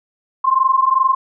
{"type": "tone pair together", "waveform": "sine", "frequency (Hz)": [1046.5, 1069.1], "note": ["C6", "C6"], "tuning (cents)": [0, 37], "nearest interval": "unison", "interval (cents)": 37, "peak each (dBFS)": [-14, -15], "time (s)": [0.44, 1.15], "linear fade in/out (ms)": 10, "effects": []}